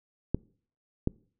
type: clicks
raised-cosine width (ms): 3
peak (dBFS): -12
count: 2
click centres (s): 0.346 / 1.074
effects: noise-tail reverb RT60 0.5 s tail -25 dB re dry